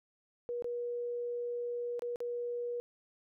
sine tone with dropouts, 480.9 Hz, B4, 46 cents flat, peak -34 dBFS, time 0.49-2.8 s, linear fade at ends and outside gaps 0 ms, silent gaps 0.623-0.644 / 1.994-2.021 / 2.159-2.204 s, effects none

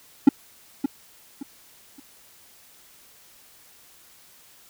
triangle tone with echo, 277.2 Hz, C#4, in tune, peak -5 dBFS, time 0.27-0.29 s, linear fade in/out 5 ms, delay 570 ms, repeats 3, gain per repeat -11 dB, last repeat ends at 2 s, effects white hiss -53 dBFS RMS until 4.69 s

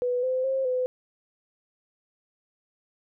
sine tone with pitch steps, 493.6 / 514 / 532 / 506 Hz, B4 / C5 / C5 / B4, -1 / -31 / +29 / +42 cents, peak -23 dBFS, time 0.02-0.86 s, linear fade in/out 0 ms, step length 210 ms, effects none

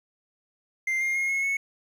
triangle tone with pitch steps, 2093 / 2120 / 2147 / 2174 / 2202 Hz, C7 / C7 / C7 / C#7 / C#7, 0 / +22 / +44 / -34 / -12 cents, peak -22 dBFS, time 0.87-1.57 s, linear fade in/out 5 ms, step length 140 ms, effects 9-bit

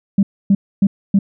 sine tone bursts, 197.6 Hz, G3, 14 cents sharp, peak -7 dBFS, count 4, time 0.18-1.19 s, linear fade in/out 5 ms, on 50 ms, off 270 ms, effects tanh soft clip ceiling -3 dBFS

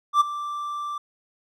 triangle tone with ADSR envelope, 1174.7 Hz, D6, in tune, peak -10 dBFS, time 0.13-0.98 s, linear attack 75 ms, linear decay 17 ms, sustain -16 dB, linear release 4 ms, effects none

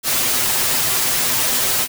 white noise with comb filter, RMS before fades -18 dBFS, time 0.03-1.88 s, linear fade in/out 50 ms, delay 7.8 ms, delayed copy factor +0.85, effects none

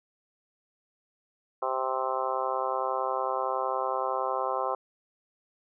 harmonic tone, 130.81 Hz, C3, in tune, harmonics 3 / 4 / 5 / 6 / 7 / 8 / 9 / 10, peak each -37 / -33 / -36 / -33 / -39 / -32 / -40 / -37 dBFS, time 1.62-4.75 s, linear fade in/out 5 ms, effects none

